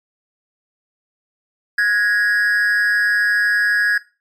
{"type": "tone with amplitude modulation", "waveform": "triangle", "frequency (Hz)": 1661.2, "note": "G#6", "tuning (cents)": 0, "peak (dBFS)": -8, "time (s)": [1.78, 3.98], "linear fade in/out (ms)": 5, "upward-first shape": "sine", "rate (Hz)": 212, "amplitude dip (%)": 70, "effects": ["noise-tail reverb RT60 0.3 s tail -18 dB re dry", "MP3 64 kbps"]}